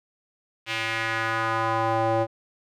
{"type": "tone with band-pass filter sweep", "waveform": "square", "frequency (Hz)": 112.7, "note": "A2", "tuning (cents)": 42, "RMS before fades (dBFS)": -25, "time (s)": [0.66, 2.27], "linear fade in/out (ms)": 50, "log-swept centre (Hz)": [2700, 610], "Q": 2, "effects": []}